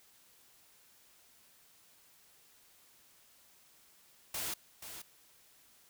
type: noise with echo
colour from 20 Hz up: white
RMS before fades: -38 dBFS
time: 4.34-4.54 s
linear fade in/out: 5 ms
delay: 480 ms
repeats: 1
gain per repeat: -9 dB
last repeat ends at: 5.02 s
effects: white hiss -64 dBFS RMS until 5.89 s

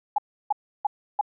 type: tone bursts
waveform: sine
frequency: 830.6 Hz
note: G#5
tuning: in tune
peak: -18 dBFS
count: 4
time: 0.16-1.212 s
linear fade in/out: 5 ms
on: 23 ms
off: 320 ms
effects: none

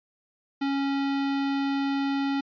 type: tone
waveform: square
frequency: 276.5 Hz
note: C#4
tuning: 4 cents flat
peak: -25 dBFS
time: 0.61-2.41 s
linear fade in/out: 10 ms
effects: resampled to 11025 Hz

